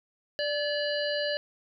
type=harmonic tone with a mistuned harmonic; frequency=587.3 Hz; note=D5; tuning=in tune; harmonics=1 / 3 / 5 / 7 / 8; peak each=-29 / -34 / -36 / -37 / -38 dBFS; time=0.39-1.37 s; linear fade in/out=0 ms; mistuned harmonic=3; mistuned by=-43 cents; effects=none